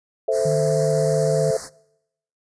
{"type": "chord", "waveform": "sine", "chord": "A minor", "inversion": "none", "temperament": "equal", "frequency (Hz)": [440, 523.3, 659.3], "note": ["A4", "C5", "E5"], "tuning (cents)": [0, 0, 0], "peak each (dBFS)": -22, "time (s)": [0.28, 1.57], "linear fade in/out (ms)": 5}
{"type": "band-stop noise", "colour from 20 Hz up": "white", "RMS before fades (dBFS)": -33, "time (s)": [0.31, 1.7], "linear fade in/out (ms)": 50, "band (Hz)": [2000, 4300], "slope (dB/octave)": 96}
{"type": "tone with vibrato", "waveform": "sine", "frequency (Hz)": 152.3, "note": "D#3", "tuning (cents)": -37, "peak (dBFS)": -22, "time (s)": [0.45, 1.51], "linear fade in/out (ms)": 5, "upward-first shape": "triangle", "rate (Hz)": 16, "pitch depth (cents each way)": 37}
{"effects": ["noise-tail reverb RT60 0.8 s tail -23 dB re dry", "resampled to 22050 Hz"]}